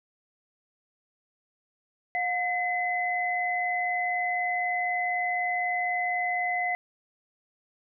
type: tone pair together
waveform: sine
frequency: 717 / 2031 Hz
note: F5 / B6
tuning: +45 / +48 cents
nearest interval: octave + tritone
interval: 1803 cents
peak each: -28 dBFS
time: 2.15-6.75 s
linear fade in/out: 0 ms
effects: none